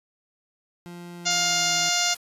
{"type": "tone with pitch glide", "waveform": "30% pulse", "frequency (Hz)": [174.1, 165.38], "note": ["F3", "E3"], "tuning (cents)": [-5, 6], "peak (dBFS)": -35, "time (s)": [0.86, 1.89], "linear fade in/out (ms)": 0, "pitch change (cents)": -89, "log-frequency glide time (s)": [1.17, 1.72]}
{"type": "harmonic tone", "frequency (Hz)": 705, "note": "F5", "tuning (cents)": 16, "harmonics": [1, 2, 3, 4, 5, 6, 7, 8, 9, 10], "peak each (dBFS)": [-30, -30, -30, -30, -30, -30, -30, -30, -30, -30], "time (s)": [1.25, 2.15], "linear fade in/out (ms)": 20}
{"type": "noise", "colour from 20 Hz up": "white", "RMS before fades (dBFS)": -42, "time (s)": [1.3, 2.17], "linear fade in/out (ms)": 5}
{"effects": ["resampled to 32000 Hz"]}